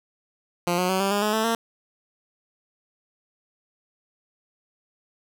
10% pulse tone with pitch steps, 174.61 / 181.5 / 188.66 / 196.11 / 203.8 / 211.9 / 220.2 / 228.9 Hz, F3 / F#3 / F#3 / G3 / G#3 / G#3 / A3 / A#3, 0 / -33 / +34 / +1 / -32 / +35 / +2 / -31 cents, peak -13 dBFS, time 0.67-1.55 s, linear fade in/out 2 ms, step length 110 ms, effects none

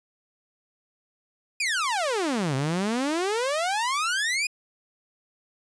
sawtooth exponential two-way sweep, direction down then up, 2520 to 128.7 to 2520 Hz, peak -20 dBFS, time 1.6-4.47 s, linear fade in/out 5 ms, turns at 2.55 s, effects resampled to 22050 Hz

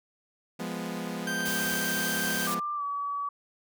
sawtooth chord, F diminished, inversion none, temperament equal, 174.61 / 207.7 / 246.9 Hz, F3 / Ab3 / Cb4, 0 / 0 / 0 cents, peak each -33 dBFS, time 0.59-2.6 s, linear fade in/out 10 ms
40% pulse tone, 1568 Hz, G6, in tune, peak -29 dBFS, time 1.27-2.47 s, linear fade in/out 2 ms
white noise, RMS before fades -34 dBFS, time 1.45-2.55 s, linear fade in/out 10 ms
sine tone with pitch glide, 1186 to 1140.3 Hz, D6 to C#6, +17 to +49 cents, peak -29 dBFS, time 2.47-3.29 s, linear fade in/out 5 ms, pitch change -68 cents, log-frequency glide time 2.75-2.83 s
effects none

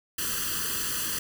white noise with comb filter, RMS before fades -30 dBFS, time 0.18-1.19 s, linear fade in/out 5 ms, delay 0.66 ms, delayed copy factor +1, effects none

